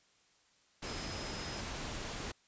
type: tone in noise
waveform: sine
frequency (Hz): 5090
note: D#8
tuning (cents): +39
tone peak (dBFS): -48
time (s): 0.86-1.61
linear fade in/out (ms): 10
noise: pink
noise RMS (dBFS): -41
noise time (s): 0.82-2.32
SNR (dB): -10
effects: white hiss -69 dBFS RMS until 2.47 s + resampled to 16000 Hz